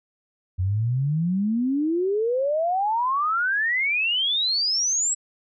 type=exponential sweep; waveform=sine; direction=up; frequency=88.5 to 7880 Hz; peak=-20 dBFS; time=0.58-5.15 s; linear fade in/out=20 ms; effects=none